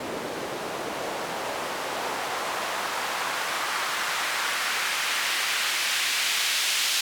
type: noise with band-pass filter sweep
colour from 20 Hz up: white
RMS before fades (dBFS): -28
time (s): 0-7.01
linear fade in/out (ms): 5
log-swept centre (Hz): 400 to 3200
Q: 1
effects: none